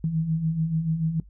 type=beating tone pair; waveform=sine; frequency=155.56 / 162.46 Hz; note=D#3 / E3; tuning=0 / -25 cents; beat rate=6.9 Hz; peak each=-30 / -23 dBFS; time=0.04-1.2 s; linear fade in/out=2 ms; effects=noise-tail reverb RT60 0.1 s tail -18 dB re dry + added 50 Hz sine -46 dBFS peak until 1.29 s